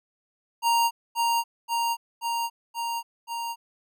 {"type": "tone with echo", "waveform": "square", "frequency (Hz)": 932.3, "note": "A#5", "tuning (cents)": 0, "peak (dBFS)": -20, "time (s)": [0.62, 0.91], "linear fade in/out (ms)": 50, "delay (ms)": 530, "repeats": 5, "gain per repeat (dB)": -2, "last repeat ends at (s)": 3.56, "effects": []}